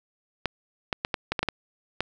clicks, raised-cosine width 0.3 ms, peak -9 dBFS, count 9, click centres 0.457 / 0.928 / 1.049 / 1.142 / 1.32 / 1.392 / 1.43 / 1.487 / 2.006 s, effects none

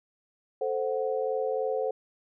sine chord, F# diminished, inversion first, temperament equal, 440 / 523.3 / 740 Hz, A4 / C5 / F#5, 0 / 0 / 0 cents, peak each -30 / -29 / -35 dBFS, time 0.61-1.91 s, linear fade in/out 5 ms, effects none

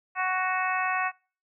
harmonic tone with a mistuned harmonic, 371.2 Hz, F#4, 6 cents sharp, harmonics 2 / 3 / 4 / 5 / 6 / 7, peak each -30 / -29 / -32 / -32 / -36 / -34 dBFS, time 0.15-1.12 s, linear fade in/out 50 ms, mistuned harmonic 6, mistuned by -16 cents, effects noise-tail reverb RT60 0.4 s tail -26 dB re dry

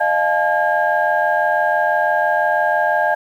sine tone cluster, 613 / 699 / 861 / 1620 Hz, D#5 / F5 / A5 / G#6, -26 / +1 / -38 / -43 cents, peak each -19 dBFS, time 0-3.15 s, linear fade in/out 10 ms, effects tanh soft clip ceiling -4 dBFS + 8-bit

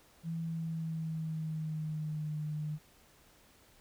sine tone with pitch glide, 164.8 to 152 Hz, E3 to D#3, 0 to -40 cents, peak -34 dBFS, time 0.23-2.79 s, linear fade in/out 50 ms, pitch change -140 cents, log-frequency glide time 0.4-2.36 s, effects pink hiss -63 dBFS RMS until 3.8 s

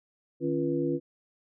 sine tone cluster, 152.9 / 274.8 / 343.8 / 484.3 Hz, D#3 / C#4 / F4 / B4, -30 / -15 / -27 / -34 cents, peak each -34 / -30 / -29 / -33 dBFS, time 0.4-1 s, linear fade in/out 50 ms, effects none

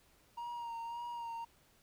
triangle tone with vibrato, 938 Hz, A#5, 11 cents sharp, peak -38 dBFS, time 0.37-1.45 s, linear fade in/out 10 ms, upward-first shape sine, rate 1.8 Hz, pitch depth 31 cents each way, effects pink hiss -68 dBFS RMS until 1.82 s

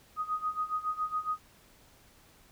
sine tone with tremolo, 1248 Hz, D#6, 5 cents sharp, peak -27 dBFS, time 0.16-1.39 s, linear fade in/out 50 ms, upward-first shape sine, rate 7.2 Hz, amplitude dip 85%, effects pink hiss -60 dBFS RMS until 2.51 s

